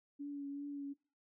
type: tone with vibrato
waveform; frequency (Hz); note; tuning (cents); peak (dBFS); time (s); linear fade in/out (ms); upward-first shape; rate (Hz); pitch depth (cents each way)
sine; 283.8; C#4; +41; -40; 0.19-0.94; 20; triangle; 2.6; 26
effects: noise-tail reverb RT60 0.3 s tail -19 dB re dry